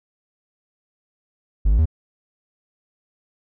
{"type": "tone with pitch steps", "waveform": "triangle", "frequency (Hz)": [49.9, 54.3, 79.5], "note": ["G1", "A1", "D#2"], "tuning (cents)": [32, -22, 38], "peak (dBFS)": -11, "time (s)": [1.65, 1.857], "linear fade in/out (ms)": 10, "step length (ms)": 69, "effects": []}